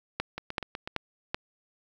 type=two click trains; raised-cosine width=0.3 ms; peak=-12 / -19 dBFS; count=4 / 5; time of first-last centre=0.2-1.345 / 0.38-0.875 s; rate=2.62 / 8.08 Hz; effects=9-bit